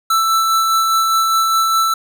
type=tone with tremolo; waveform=square; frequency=1325 Hz; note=E6; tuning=9 cents sharp; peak=-12 dBFS; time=0.1-1.94 s; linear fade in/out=5 ms; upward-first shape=sine; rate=4.9 Hz; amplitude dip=25%; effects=none